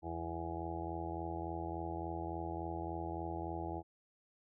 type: harmonic tone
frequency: 83.5 Hz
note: E2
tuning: 23 cents sharp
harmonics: 1 / 2 / 4 / 5 / 6 / 7 / 8 / 9 / 10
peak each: -44 / -49 / -43 / -51 / -52 / -55 / -49 / -47 / -46 dBFS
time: 0.02-3.83 s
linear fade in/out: 50 ms
effects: none